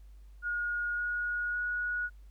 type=tone with pitch steps; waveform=sine; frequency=1436 / 1446.8 / 1457.7 Hz; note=F6 / F#6 / F#6; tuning=+48 / -39 / -26 cents; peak=-30 dBFS; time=0.42-2.1 s; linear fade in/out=50 ms; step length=560 ms; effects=added 50 Hz sine -49 dBFS peak until 2.3 s + pink hiss -72 dBFS RMS until 2.3 s